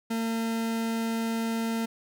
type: tone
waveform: 40% pulse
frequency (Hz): 227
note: A#3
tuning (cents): -46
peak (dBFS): -26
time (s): 0.1-1.86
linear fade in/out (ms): 10
effects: none